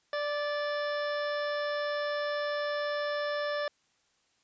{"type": "harmonic tone with a mistuned harmonic", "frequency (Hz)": 587.3, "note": "D5", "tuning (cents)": 0, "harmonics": [1, 2, 3, 4, 5, 6, 7, 8, 9], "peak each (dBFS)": [-31, -38, -37, -50, -51, -45, -51, -56, -46], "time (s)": [0.13, 3.68], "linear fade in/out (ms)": 2, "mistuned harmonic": 3, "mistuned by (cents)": -19, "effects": ["white hiss -71 dBFS RMS until 4.43 s", "resampled to 16000 Hz"]}